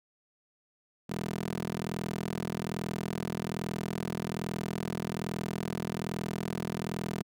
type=tone with high-pass filter; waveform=15% pulse; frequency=41.2 Hz; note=E1; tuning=in tune; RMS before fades=-35 dBFS; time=1.09-7.23 s; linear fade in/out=10 ms; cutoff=210 Hz; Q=2.2; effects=none